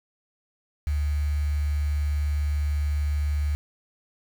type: tone with quantisation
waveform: sine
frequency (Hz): 73.42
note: D2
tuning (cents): 0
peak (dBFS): -22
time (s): 0.87-3.55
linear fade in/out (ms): 0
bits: 7
effects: none